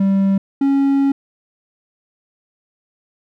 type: tone pair in turn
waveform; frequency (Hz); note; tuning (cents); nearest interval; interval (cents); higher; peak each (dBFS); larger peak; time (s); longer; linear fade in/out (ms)
triangle; 195.1 / 275.9; G3 / C#4; -8 / -8; tritone; 600; second; -10; neither; 0-0.38 / 0.61-1.12; second; 5
effects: none